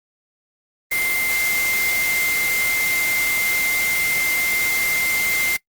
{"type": "tone in noise", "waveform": "sine", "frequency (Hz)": 2093, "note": "C7", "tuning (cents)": 0, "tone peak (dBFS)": -19, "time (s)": [0.91, 5.57], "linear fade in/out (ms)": 10, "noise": "white", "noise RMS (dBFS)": -25, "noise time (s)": [0.91, 5.57], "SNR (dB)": 3, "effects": ["noise-tail reverb RT60 0.1 s tail -22 dB re dry", "Opus 32 kbps"]}